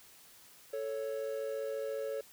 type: tone pair together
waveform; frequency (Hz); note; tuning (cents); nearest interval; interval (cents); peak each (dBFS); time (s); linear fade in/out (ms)
triangle; 440 / 554.4; A4 / C#5; 0 / 0; major third; 400; -36 / -35; 0.73-2.21; 5
effects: white hiss -58 dBFS RMS until 2.32 s